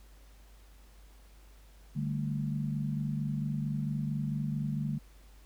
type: chord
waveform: sine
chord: D suspended fourth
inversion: none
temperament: just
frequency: 146.83 / 195.78 / 220.2 Hz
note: D3 / G3 / A3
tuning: 0 / -2 / +2 cents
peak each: -32 / -38 / -36 dBFS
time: 1.95-4.99 s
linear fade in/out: 20 ms
effects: added 50 Hz sine -53 dBFS peak until 5.45 s + pink hiss -63 dBFS RMS until 5.45 s